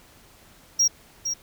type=tone with echo; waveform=triangle; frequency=5630 Hz; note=F8; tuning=13 cents sharp; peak=-15 dBFS; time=0.79-0.88 s; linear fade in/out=10 ms; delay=460 ms; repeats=1; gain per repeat=-8 dB; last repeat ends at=1.34 s; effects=pink hiss -53 dBFS RMS until 1.42 s